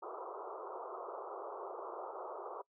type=band-pass noise; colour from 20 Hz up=pink; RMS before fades=-45 dBFS; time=0.02-2.62 s; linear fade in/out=10 ms; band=360 to 1300 Hz; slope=96 dB/octave; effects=noise-tail reverb RT60 0.1 s tail -23 dB re dry